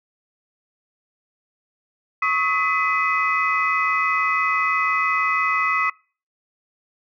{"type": "tone cluster", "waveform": "sine", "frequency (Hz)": [1109, 1275, 2012, 2527], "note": ["C#6", "D#6", "B6", "D#7"], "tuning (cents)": [0, 42, 32, 26], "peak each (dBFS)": [-23, -22, -22, -25], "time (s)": [2.22, 5.9], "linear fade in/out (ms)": 5, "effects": ["noise-tail reverb RT60 0.4 s tail -25 dB re dry", "tanh soft clip ceiling -8 dBFS"]}